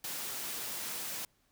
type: high-pass noise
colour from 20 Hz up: white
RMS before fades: -39 dBFS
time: 0.04-1.25 s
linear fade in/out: 2 ms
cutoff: 120 Hz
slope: 12 dB/octave
effects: pink hiss -72 dBFS RMS until 1.51 s